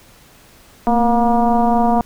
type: tone with frequency modulation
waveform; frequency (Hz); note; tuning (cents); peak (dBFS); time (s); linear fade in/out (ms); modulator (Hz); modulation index
sine; 470; A#4; +14; -11; 0.87-2.01; 0; 241; 2
effects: pink hiss -47 dBFS RMS until 2.05 s